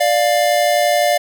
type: tone pair together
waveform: square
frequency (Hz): 590.3 / 702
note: D5 / F5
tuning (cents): +9 / +9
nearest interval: minor third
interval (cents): 300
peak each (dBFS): -16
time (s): 0-1.18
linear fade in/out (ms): 10
effects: none